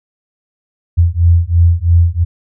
sine beating tone pair, 83.9 / 86.9 Hz, E2 / F2, +31 / -8 cents, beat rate 3 Hz, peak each -10 dBFS, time 0.97-2.25 s, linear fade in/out 20 ms, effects none

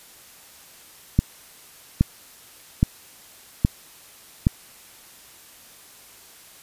click train, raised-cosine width 5 ms, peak -3 dBFS, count 5, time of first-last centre 1.19-4.469 s, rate 1.22 Hz, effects white hiss -48 dBFS RMS until 6.62 s + resampled to 32000 Hz

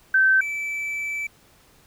sine / triangle tone pair in turn, 1546 / 2316 Hz, G6 / D7, -24 / -25 cents, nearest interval perfect fifth, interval 699 cents, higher second, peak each -14 / -24 dBFS, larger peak first, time 0.14-0.41 / 0.41-1.27 s, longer second, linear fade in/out 5 ms, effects pink hiss -56 dBFS RMS until 1.86 s

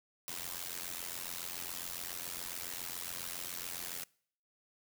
white noise with amplitude modulation, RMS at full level -38 dBFS, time 0.28-4.04 s, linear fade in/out 0 ms, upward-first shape sine, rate 87.2 Hz, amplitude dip 90%, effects noise-tail reverb RT60 0.6 s tail -25 dB re dry

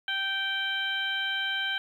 harmonic tone, 780 Hz, G5, 9 cents flat, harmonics 1 / 2 / 3 / 4 / 5, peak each -41 / -30 / -38 / -31 / -41 dBFS, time 0.08-1.78 s, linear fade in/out 2 ms, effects 10-bit

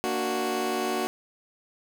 20% pulse chord, Bb augmented, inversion none, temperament equal, 233.1 / 293.7 / 370 Hz, Bb3 / D4 / F#4, 0 / 0 / 0 cents, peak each -27 / -29 / -23 dBFS, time 0.04-1.07 s, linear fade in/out 0 ms, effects none

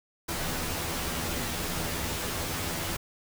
pink noise with comb filter, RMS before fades -32 dBFS, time 0.28-2.97 s, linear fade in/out 10 ms, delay 12 ms, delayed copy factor +0.7, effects none

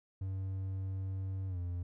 triangle tone with pitch glide, 95.5 to 88.08 Hz, G2 to F2, -45 to +15 cents, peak -33 dBFS, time 0.21-1.83 s, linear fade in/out 5 ms, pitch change -140 cents, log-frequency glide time 1.48-1.58 s, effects none

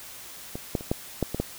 clicks, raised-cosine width 2 ms, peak -19 / -11 / -25 / -10 / -10 / -15 / -11 dBFS, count 7, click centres 0.555 / 0.752 / 0.809 / 0.915 / 1.227 / 1.346 / 1.4 s, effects white hiss -43 dBFS RMS until 1.58 s

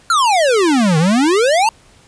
square exponential two-way sweep, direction down then up, 1422 to 151 to 933 Hz, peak -11 dBFS, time 0.1-1.69 s, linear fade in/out 2 ms, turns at 0.98 s, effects pink hiss -48 dBFS RMS until 2.07 s + resampled to 22050 Hz

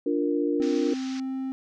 sine chord, Bb major, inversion first, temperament equal, 293.7 / 349.2 / 466.2 Hz, D4 / F4 / Bb4, 0 / 0 / 0 cents, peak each -25 / -28 / -28 dBFS, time 0.06-0.94 s, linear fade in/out 5 ms
triangle tone with pitch glide, 261.6 to 264.2 Hz, C4 to C4, 0 to +17 cents, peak -26 dBFS, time 0.6-1.52 s, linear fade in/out 0 ms, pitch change +17 cents, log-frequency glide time 0.94-1.35 s
white band-pass noise, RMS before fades -44 dBFS, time 0.62-1.2 s, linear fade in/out 2 ms, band 1100 to 6200 Hz, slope 48 dB/octave
effects none

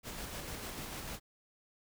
pink noise with tremolo, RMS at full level -42 dBFS, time 0.03-1.2 s, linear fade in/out 50 ms, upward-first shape square, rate 6.7 Hz, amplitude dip 25%, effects none

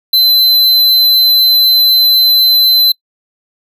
square tone, 4052 Hz, B7, 44 cents sharp, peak -6 dBFS, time 0.13-2.92 s, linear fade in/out 5 ms, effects noise-tail reverb RT60 0.1 s tail -25 dB re dry

